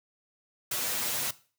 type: noise with comb filter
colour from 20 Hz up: white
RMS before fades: -31 dBFS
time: 0.71-1.31 s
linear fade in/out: 5 ms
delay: 8.2 ms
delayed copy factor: +0.75
effects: noise-tail reverb RT60 0.4 s tail -18 dB re dry + high-pass 100 Hz 12 dB/octave